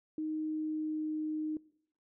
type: tone with pitch glide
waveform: sine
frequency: 311.1 to 309.1 Hz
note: D#4 to D#4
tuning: 0 to -11 cents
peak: -33 dBFS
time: 0.18-1.57 s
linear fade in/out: 2 ms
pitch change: -11 cents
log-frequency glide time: 0.38-1.11 s
effects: noise-tail reverb RT60 0.7 s tail -22 dB re dry